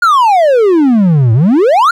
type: exponential two-way sweep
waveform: triangle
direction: down then up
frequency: 1455 to 107.4 to 1455 Hz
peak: -3 dBFS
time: 0.02-1.91 s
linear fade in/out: 5 ms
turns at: 1.33 s
effects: none